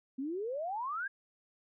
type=exponential sweep; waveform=sine; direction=up; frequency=253.7 to 1661.2 Hz; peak=-34 dBFS; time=0.18-1.08 s; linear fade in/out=10 ms; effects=none